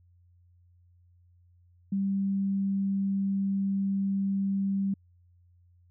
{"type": "tone", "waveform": "sine", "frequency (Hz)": 196, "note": "G3", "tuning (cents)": 0, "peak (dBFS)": -25, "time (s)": [1.92, 4.94], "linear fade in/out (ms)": 5, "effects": ["added 88 Hz sine -58 dBFS peak until 5.9 s"]}